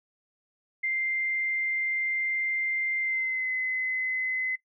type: tone with pitch glide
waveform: sine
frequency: 2093 to 2037 Hz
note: C7 to C7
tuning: 0 to -47 cents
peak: -26 dBFS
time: 0.83-4.56 s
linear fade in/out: 10 ms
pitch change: -47 cents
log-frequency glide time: 3-3.51 s
effects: noise-tail reverb RT60 0.1 s tail -18 dB re dry